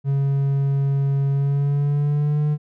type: tone with pitch glide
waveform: triangle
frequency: 138.59 to 149.4 Hz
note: C#3 to D3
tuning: 0 to +30 cents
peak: -15 dBFS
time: 0.04-2.58 s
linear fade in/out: 50 ms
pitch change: +130 cents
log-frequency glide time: 1.31-2.44 s
effects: none